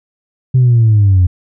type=linear sweep; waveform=sine; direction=down; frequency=130.81 to 87.31 Hz; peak=-4 dBFS; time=0.54-1.27 s; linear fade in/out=10 ms; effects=tanh soft clip ceiling -3 dBFS